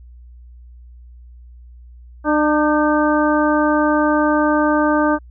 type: harmonic tone with a mistuned harmonic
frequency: 300 Hz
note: D4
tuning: 37 cents sharp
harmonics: 1 / 2 / 3 / 4 / 5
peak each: -16 / -19 / -21 / -22 / -23 dBFS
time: 2.24-5.19 s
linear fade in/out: 50 ms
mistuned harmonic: 5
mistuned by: +51 cents
effects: added 60 Hz sine -38 dBFS peak until 5.3 s